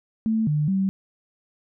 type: tone with pitch steps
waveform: sine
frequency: 221.4 / 150 / 192.6 Hz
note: A3 / D3 / G3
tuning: +11 / +37 / -30 cents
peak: -19 dBFS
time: 0.26-0.89 s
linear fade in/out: 0 ms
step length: 210 ms
effects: none